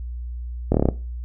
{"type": "slowing click train", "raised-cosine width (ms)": 2, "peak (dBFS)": -4, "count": 7, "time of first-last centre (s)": [0.72, 0.887], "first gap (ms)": 24, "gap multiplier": 1.06, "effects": ["noise-tail reverb RT60 0.3 s tail -18 dB re dry", "added 60 Hz sine -28 dBFS peak until 1.24 s"]}